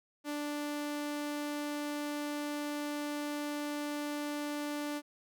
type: tone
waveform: sawtooth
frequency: 293.7 Hz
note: D4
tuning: in tune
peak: -31 dBFS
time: 0.24-5.02 s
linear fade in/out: 50 ms
effects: none